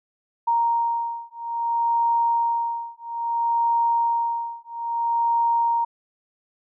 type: beating tone pair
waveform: sine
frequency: 932.3 / 932.9 Hz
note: A#5 / A#5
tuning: 0 / +1 cents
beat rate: 0.6 Hz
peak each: -23 dBFS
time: 0.47-5.85 s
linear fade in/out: 10 ms
effects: none